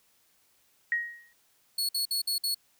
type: tone with exponential decay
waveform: sine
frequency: 1886 Hz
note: A#6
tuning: 20 cents sharp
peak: -22 dBFS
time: 0.92-1.33 s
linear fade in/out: 1 ms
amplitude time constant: 87 ms
type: tone bursts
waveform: sawtooth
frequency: 4375 Hz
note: C#8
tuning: 24 cents flat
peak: -24 dBFS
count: 5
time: 1.78-2.546 s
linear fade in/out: 5 ms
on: 110 ms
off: 54 ms
effects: white hiss -67 dBFS RMS until 2.79 s